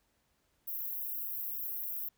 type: high-pass noise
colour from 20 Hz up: pink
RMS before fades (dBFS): -38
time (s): 0.67-2.09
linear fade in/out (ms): 10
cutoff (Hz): 12000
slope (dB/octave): 96
effects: pink hiss -75 dBFS RMS until 2.17 s